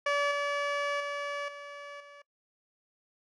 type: tone with level steps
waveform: 15% pulse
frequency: 574 Hz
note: D5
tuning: 40 cents flat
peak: -19 / -22 / -26 / -35 / -42 dBFS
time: 0.06-2.22 s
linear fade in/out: 5 ms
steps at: 0.31 / 1 / 1.48 / 2 s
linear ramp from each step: 5 ms
effects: noise-tail reverb RT60 0.1 s tail -23 dB re dry + low-pass 4000 Hz 12 dB/octave